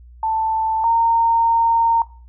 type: tone pair in turn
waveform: sine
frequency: 885 / 919.7 Hz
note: A5 / A#5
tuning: +10 / -24 cents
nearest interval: minor second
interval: 66 cents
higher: second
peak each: -17 / -13 dBFS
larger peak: second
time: 0.23-0.84 / 0.84-2.02 s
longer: second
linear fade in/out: 2 ms
effects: noise-tail reverb RT60 0.4 s tail -20 dB re dry + added 60 Hz sine -40 dBFS peak until 2.28 s